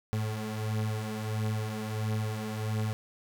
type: beating tone pair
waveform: 35% pulse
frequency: 107.3 / 108.8 Hz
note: A2 / A2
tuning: -43 / -19 cents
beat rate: 1.5 Hz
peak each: -34 / -30 dBFS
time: 0.13-2.93 s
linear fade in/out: 0 ms
effects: none